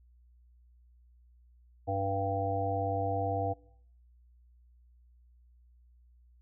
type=harmonic tone; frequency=98 Hz; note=G2; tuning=in tune; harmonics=1 / 3 / 5 / 7 / 8; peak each=-34 / -39 / -36 / -34 / -36 dBFS; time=1.87-3.54 s; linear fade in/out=20 ms; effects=noise-tail reverb RT60 0.6 s tail -21 dB re dry + added 60 Hz sine -58 dBFS peak until 6.41 s